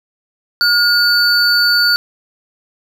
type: tone pair together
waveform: triangle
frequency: 1429 / 4500 Hz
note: F6 / C#8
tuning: +39 / +25 cents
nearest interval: octave + minor sixth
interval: 1986 cents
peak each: -11 dBFS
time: 0.61-1.96 s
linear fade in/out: 0 ms
effects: none